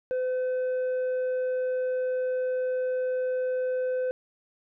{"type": "tone with tanh clipping", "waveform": "sine", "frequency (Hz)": 509, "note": "C5", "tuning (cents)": -48, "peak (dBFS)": -26, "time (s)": [0.11, 4.11], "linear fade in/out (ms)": 0, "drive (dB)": 4, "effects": []}